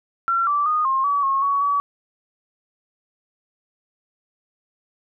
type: tone with pitch steps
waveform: sine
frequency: 1361 / 1164 / 1232 / 1066 / 1141 / 1086 / 1123 / 1140 Hz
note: F6 / D6 / D#6 / C6 / C#6 / C#6 / C#6 / C#6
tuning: -45 / -16 / -17 / +32 / +50 / -36 / +22 / +48 cents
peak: -17 dBFS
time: 0.28-1.8 s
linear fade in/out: 0 ms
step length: 190 ms
effects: none